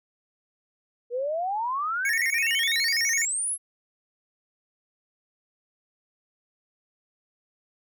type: exponential sweep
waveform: sine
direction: up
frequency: 467.8 to 11240 Hz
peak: -25 dBFS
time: 1.1-3.58 s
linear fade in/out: 50 ms
type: tone with vibrato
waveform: square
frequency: 2022 Hz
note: B6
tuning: 40 cents sharp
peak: -25 dBFS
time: 2.05-3.25 s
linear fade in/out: 2 ms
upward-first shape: square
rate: 12 Hz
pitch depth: 160 cents each way
effects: none